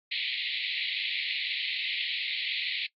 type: band-pass noise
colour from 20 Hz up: pink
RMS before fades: -32 dBFS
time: 0.11-2.87 s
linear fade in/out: 10 ms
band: 2000 to 4300 Hz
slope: 96 dB/octave
effects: noise-tail reverb RT60 0.1 s tail -21 dB re dry + AAC 64 kbps